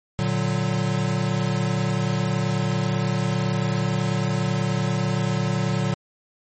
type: chord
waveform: square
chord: Bb augmented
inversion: none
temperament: equal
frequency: 116.54 / 146.83 / 185 Hz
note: Bb2 / D3 / F#3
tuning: 0 / 0 / 0 cents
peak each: -26 dBFS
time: 0.19-5.94 s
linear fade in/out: 0 ms
effects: MP3 32 kbps